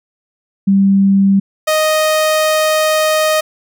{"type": "tone pair in turn", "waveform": ["sine", "sawtooth"], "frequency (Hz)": [196, 622.3], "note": ["G3", "D#5"], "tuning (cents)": [0, 0], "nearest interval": "octave + minor sixth", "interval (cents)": 2000, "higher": "second", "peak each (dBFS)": -7, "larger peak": "neither", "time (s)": [[0.67, 1.4], [1.67, 3.41]], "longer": "second", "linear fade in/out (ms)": 10, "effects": []}